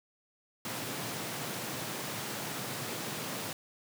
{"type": "high-pass noise", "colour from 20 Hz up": "pink", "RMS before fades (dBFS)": -38, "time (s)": [0.65, 3.53], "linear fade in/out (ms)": 2, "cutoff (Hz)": 110, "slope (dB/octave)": 48, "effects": []}